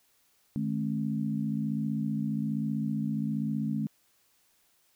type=tone cluster; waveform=sine; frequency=153.4 / 214.6 / 269.8 Hz; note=D#3 / A3 / C#4; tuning=-24 / -43 / -47 cents; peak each=-33 / -30 / -35 dBFS; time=0.56-3.87 s; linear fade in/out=0 ms; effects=white hiss -68 dBFS RMS until 4.95 s